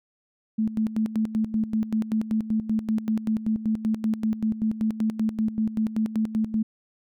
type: tone with tremolo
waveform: sine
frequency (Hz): 218.9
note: A3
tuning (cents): -9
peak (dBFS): -20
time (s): 0.58-6.63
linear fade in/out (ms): 10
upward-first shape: square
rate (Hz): 5.2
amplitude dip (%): 75
effects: none